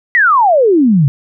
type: exponential sweep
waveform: sine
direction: down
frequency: 2003 to 130.81 Hz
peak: -6 dBFS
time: 0.15-1.08 s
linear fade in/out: 0 ms
effects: none

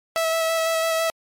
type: tone with vibrato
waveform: sawtooth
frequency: 652 Hz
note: E5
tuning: 19 cents flat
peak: -16 dBFS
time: 0.16-1.1 s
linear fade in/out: 0 ms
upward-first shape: square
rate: 6 Hz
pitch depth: 11 cents each way
effects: MP3 64 kbps

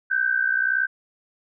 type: tone pair together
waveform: sine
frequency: 1520.8 / 1582 Hz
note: F#6 / G6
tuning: +47 / +15 cents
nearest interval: minor second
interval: 68 cents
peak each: -22 dBFS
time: 0.1-0.87 s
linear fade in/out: 20 ms
effects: none

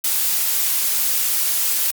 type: noise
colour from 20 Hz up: blue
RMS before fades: -19 dBFS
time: 0.04-1.91 s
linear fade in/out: 5 ms
effects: Opus 48 kbps

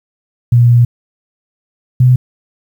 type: tone pair in turn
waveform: sine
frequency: 119.9 / 126.26 Hz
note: A#2 / B2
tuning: +49 / +39 cents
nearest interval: minor second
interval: 90 cents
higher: second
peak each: -4 dBFS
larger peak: neither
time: 0.52-0.85 / 2-2.16 s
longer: first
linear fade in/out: 5 ms
effects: 7-bit

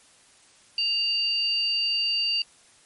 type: tone pair together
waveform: sine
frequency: 2794 / 4638 Hz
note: F7 / D8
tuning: 0 / -22 cents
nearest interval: major sixth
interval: 878 cents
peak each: -26 / -24 dBFS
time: 0.78-2.42 s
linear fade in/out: 2 ms
effects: white hiss -56 dBFS RMS until 2.85 s + MP3 48 kbps

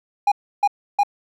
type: tone bursts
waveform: triangle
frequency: 814 Hz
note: G#5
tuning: 35 cents flat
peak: -11 dBFS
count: 3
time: 0.27-1.034 s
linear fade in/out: 5 ms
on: 48 ms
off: 310 ms
effects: none

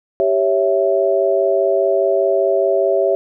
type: chord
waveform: sine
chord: C# diminished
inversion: second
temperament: equal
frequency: 392 / 554.4 / 659.3 Hz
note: G4 / C#5 / E5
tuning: 0 / 0 / 0 cents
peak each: -17 dBFS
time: 0.2-3.15 s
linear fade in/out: 0 ms
effects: none

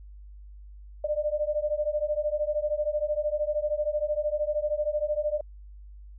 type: beating tone pair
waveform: sine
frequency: 593 / 606 Hz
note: D5 / D#5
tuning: +17 / -46 cents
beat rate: 13 Hz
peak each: -28 / -28 dBFS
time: 1.04-5.41 s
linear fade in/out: 5 ms
effects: added 50 Hz sine -43 dBFS peak until 6.18 s

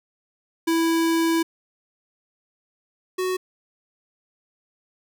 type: tone pair in turn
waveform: square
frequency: 329.6 / 370 Hz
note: E4 / F#4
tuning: 0 / 0 cents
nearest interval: major second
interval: 200 cents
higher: second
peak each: -19 / -23 dBFS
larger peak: first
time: 0.67-1.43 / 3.18-3.37 s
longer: first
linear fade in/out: 10 ms
effects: none

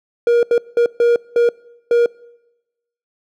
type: tone bursts at uneven times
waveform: triangle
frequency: 473.6 Hz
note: A#4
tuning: 27 cents sharp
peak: -8 dBFS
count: 6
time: 0.27-0.43 / 0.51-0.58 / 0.77-0.86 / 1-1.16 / 1.36-1.49 / 1.91-2.06 s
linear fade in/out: 2 ms
effects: noise-tail reverb RT60 1.0 s tail -24 dB re dry

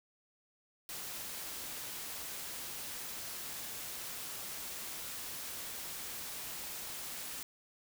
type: noise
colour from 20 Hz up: white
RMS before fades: -43 dBFS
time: 0.89-7.43 s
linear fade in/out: 2 ms
effects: none

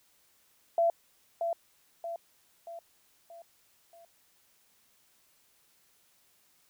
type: tone with echo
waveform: sine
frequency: 675 Hz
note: E5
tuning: 41 cents sharp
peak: -22 dBFS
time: 0.78-0.9 s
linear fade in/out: 2 ms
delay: 630 ms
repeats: 5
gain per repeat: -6 dB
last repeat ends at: 4.05 s
effects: white hiss -67 dBFS RMS until 6.69 s

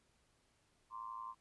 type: tone with amplitude modulation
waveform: sine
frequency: 1046.5 Hz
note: C6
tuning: in tune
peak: -40 dBFS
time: 0.9-1.35 s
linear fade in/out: 50 ms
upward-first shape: sine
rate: 111 Hz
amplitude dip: 85%
effects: pink hiss -75 dBFS RMS until 1.4 s + resampled to 24000 Hz

